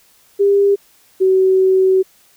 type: tone pair in turn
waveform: sine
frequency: 400.3 / 377.8 Hz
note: G4 / F#4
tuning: +36 / +36 cents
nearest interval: minor second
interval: 100 cents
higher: first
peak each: -9 dBFS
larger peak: neither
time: 0.39-0.76 / 1.2-2.03 s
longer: second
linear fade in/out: 20 ms
effects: white hiss -52 dBFS RMS until 2.36 s